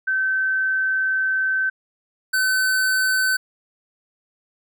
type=tone pair in turn; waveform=sine / square; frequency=1539 / 1522.2 Hz; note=G6 / F#6; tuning=-32 / +49 cents; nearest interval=unison; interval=19 cents; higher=first; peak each=-18 dBFS; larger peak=neither; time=0.07-1.7 / 2.33-3.37 s; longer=first; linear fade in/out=10 ms; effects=none